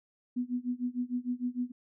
sine tone with tremolo, 246.9 Hz, B3, in tune, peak -27 dBFS, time 0.36-1.72 s, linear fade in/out 10 ms, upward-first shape sine, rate 6.6 Hz, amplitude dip 95%, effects none

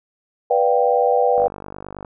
sine chord, G dominant seventh, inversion first, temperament just, 490 / 588 / 705.6 / 784 Hz, B4 / D5 / F5 / G5, -14 / +2 / +18 / 0 cents, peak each -17 / -21 / -21 / -19 dBFS, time 0.5-1.48 s, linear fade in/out 10 ms
click train, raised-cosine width 1 ms, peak -19 dBFS, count 34, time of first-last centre 1.38-2.048 s, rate 49.4 Hz
effects none

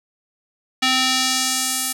square tone with band-pass filter sweep, 259.2 Hz, C4, 16 cents flat, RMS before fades -20 dBFS, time 0.82-1.93 s, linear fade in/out 10 ms, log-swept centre 3300 to 11000 Hz, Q 1.1, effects none

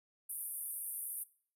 pink band-pass noise, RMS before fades -42 dBFS, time 0.29-1.24 s, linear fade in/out 10 ms, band 9200 to 14000 Hz, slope 96 dB/octave, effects noise-tail reverb RT60 0.5 s tail -20 dB re dry

